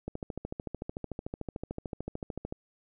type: click train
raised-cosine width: 2 ms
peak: -22 dBFS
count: 34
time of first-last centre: 0.08-2.524 s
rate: 13.5 Hz
effects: none